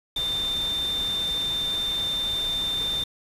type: tone in noise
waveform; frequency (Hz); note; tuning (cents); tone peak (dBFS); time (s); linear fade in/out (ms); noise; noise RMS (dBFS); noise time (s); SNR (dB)
sine; 3588; A7; +33; -24; 0.16-3.04; 5; pink; -37; 0.16-3.04; +10
effects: resampled to 32000 Hz